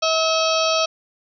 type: harmonic tone with a mistuned harmonic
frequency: 644 Hz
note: E5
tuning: 41 cents flat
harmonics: 1 / 2 / 4 / 5 / 6 / 7 / 8 / 9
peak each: -20 / -23 / -26 / -27 / -28 / -28 / -29 / -30 dBFS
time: 0.02-0.86 s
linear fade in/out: 10 ms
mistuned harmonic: 8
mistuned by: +73 cents
effects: none